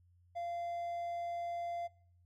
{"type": "tone", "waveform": "triangle", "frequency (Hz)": 690, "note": "F5", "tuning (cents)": -21, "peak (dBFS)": -35, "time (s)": [0.35, 1.88], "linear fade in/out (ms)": 20, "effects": ["noise-tail reverb RT60 0.6 s tail -23 dB re dry", "added 88 Hz sine -64 dBFS peak until 2.25 s"]}